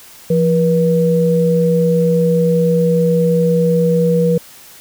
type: tone pair together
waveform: sine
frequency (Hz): 170.69 / 482.5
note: F3 / B4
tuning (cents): -39 / -40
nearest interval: octave + tritone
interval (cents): 1799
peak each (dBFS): -13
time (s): 0.3-4.38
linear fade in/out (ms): 5
effects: white hiss -40 dBFS RMS until 4.8 s